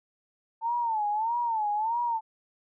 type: tone with vibrato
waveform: sine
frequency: 891 Hz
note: A5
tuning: 22 cents sharp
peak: -25 dBFS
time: 0.61-2.21 s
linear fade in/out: 50 ms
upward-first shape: sine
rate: 1.6 Hz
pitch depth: 130 cents each way
effects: none